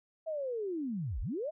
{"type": "linear two-way sweep", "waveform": "sine", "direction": "down then up", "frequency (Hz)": [657, 34.38, 657], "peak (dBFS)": -33, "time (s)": [0.26, 1.51], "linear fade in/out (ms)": 20, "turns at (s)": 1.21, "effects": []}